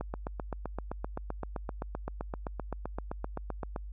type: click train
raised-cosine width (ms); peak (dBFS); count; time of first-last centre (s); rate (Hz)
1; -21; 30; 0.01-3.762; 7.73
effects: added 50 Hz sine -39 dBFS peak until 3.92 s